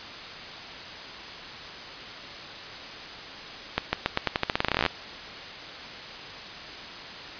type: accelerating click train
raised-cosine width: 0.3 ms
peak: -6 dBFS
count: 21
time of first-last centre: 3.78-4.863 s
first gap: 150 ms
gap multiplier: 0.87
effects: white hiss -39 dBFS RMS until 7.39 s + resampled to 11025 Hz

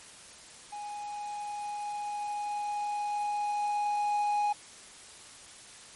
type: tone with level ramp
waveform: triangle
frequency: 829 Hz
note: G#5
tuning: 3 cents flat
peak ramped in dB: -35 to -23 dBFS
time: 0.72-4.53 s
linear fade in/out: 10 ms
effects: white hiss -50 dBFS RMS until 5.95 s + MP3 48 kbps

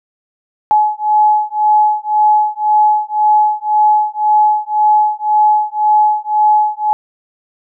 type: beating tone pair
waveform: sine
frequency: 848 / 849.9 Hz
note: G#5 / G#5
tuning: +36 / +40 cents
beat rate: 1.9 Hz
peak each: -12 dBFS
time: 0.71-6.93 s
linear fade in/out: 0 ms
effects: none

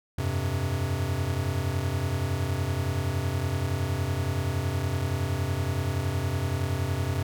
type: chord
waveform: square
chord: F suspended second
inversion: none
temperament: equal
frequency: 87.31 / 98 / 130.81 Hz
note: F2 / G2 / C3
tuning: 0 / 0 / 0 cents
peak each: -31 dBFS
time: 0.18-7.23 s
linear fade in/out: 5 ms
effects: none

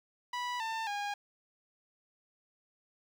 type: tone with pitch steps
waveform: sawtooth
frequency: 982 / 895.3 / 816.3 Hz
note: B5 / A5 / G#5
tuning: -10 / +30 / -30 cents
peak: -30 dBFS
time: 0.33-1.14 s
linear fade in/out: 5 ms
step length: 270 ms
effects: low-pass 5000 Hz 12 dB/octave + 10-bit

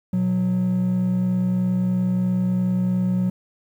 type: tone pair together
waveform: triangle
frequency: 120.2 / 183.23 Hz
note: B2 / F#3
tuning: -46 / -17 cents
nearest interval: perfect fifth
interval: 729 cents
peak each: -24 / -16 dBFS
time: 0.13-3.3 s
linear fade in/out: 5 ms
effects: tanh soft clip ceiling -12 dBFS + 9-bit

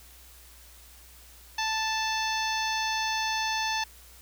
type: harmonic tone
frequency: 880 Hz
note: A5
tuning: in tune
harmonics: 1 / 2 / 3 / 4 / 5 / 6 / 7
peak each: -30 / -33 / -35 / -36 / -37 / -38 / -38 dBFS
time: 1.58-3.84 s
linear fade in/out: 5 ms
effects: added 60 Hz sine -53 dBFS peak until 4.21 s + white hiss -53 dBFS RMS until 4.21 s

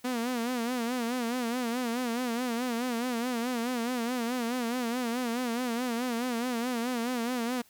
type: tone with vibrato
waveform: sawtooth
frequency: 241.4 Hz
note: B3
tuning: 39 cents flat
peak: -25 dBFS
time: 0.04-7.62 s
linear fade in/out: 10 ms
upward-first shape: sine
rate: 4.7 Hz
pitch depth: 100 cents each way
effects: white hiss -61 dBFS RMS until 7.69 s

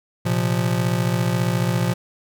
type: chord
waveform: square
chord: Bb suspended second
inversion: none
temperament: just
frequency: 116.54 / 131.11 / 174.81 Hz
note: Bb2 / C3 / F3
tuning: 0 / +4 / +2 cents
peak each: -23 / -26 / -23 dBFS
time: 0.25-1.94 s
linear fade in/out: 10 ms
effects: none

